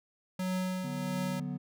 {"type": "tone with tremolo", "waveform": "square", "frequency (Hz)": 185, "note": "F#3", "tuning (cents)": 0, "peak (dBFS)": -30, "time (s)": [0.39, 1.4], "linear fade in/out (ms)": 5, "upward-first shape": "triangle", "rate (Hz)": 1.5, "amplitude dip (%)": 50}
{"type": "chord", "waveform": "triangle", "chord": "B minor", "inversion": "first", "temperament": "equal", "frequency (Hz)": [146.83, 185, 246.9], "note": ["D3", "F#3", "B3"], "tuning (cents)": [0, 0, 0], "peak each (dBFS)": -36, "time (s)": [0.83, 1.58], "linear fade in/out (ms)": 20}
{"effects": []}